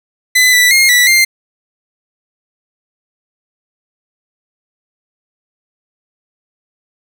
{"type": "tone with pitch steps", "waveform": "sawtooth", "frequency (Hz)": [2009, 1974, 2135, 1962, 2099], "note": ["B6", "B6", "C7", "B6", "C7"], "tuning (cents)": [29, -1, 34, -12, 5], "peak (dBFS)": -3, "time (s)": [0.35, 1.25], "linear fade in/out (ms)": 10, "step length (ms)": 180, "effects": []}